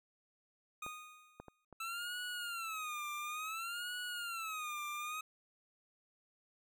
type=tone with exponential decay; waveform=25% pulse; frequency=1237 Hz; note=D#6; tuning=10 cents flat; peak=-37 dBFS; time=0.82-1.65 s; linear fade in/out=5 ms; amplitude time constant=180 ms
type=clicks; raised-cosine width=1 ms; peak=-34 / -32 / -36 / -39 dBFS; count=4; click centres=0.864 / 1.4 / 1.483 / 1.727 s
type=tone with vibrato; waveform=25% pulse; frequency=1318.5 Hz; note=E6; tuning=in tune; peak=-36 dBFS; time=1.8-5.21 s; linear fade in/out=5 ms; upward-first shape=sine; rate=0.57 Hz; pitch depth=180 cents each way
effects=none

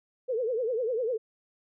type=tone with vibrato; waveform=sine; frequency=475.2 Hz; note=A#4; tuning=33 cents sharp; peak=-26 dBFS; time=0.28-1.18 s; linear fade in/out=20 ms; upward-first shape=triangle; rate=10 Hz; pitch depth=200 cents each way; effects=none

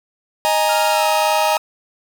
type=chord; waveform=45% pulse; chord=D# suspended fourth; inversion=none; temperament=just; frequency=622.3 / 829.7 / 933.4 Hz; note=D#5 / G#5 / A#5; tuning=0 / -2 / +2 cents; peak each=-19 dBFS; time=0.45-1.57 s; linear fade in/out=0 ms
type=tone with pitch glide; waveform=sawtooth; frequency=1390 to 1274.6 Hz; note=F6 to D#6; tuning=-9 to +41 cents; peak=-22 dBFS; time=0.69-1.58 s; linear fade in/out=2 ms; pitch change=-150 cents; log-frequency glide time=0.91-1.07 s
effects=none

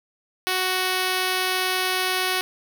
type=tone; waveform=5% pulse; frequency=371 Hz; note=F#4; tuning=5 cents sharp; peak=-10 dBFS; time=0.47-2.41 s; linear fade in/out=0 ms; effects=none

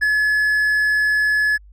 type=tone with ADSR envelope; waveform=triangle; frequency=1707 Hz; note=G#6; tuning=47 cents sharp; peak=-11 dBFS; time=0.01-1.58 s; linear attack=21 ms; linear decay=9 ms; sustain=-2 dB; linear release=25 ms; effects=added 50 Hz sine -42 dBFS peak until 1.72 s

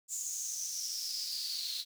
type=noise with high-pass filter sweep; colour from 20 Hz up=pink; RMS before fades=-38 dBFS; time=0.08-1.85 s; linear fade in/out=50 ms; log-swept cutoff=7200 to 4000 Hz; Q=8.6; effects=none

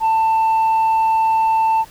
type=tone; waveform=sine; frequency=890 Hz; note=A5; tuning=20 cents sharp; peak=-10 dBFS; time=0-1.85 s; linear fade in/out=50 ms; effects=tanh soft clip ceiling -12 dBFS + pink hiss -44 dBFS RMS until 1.9 s

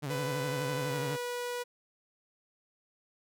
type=tone with vibrato; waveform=sawtooth; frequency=140.8 Hz; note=C#3; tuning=27 cents sharp; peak=-30 dBFS; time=0.02-1.17 s; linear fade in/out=20 ms; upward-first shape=sine; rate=12 Hz; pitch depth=110 cents each way
type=tone with pitch glide; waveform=sawtooth; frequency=498.1 to 487.8 Hz; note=B4 to B4; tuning=+15 to -21 cents; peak=-30 dBFS; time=0.09-1.64 s; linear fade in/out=20 ms; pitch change=-36 cents; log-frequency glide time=0.86-0.98 s
effects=none

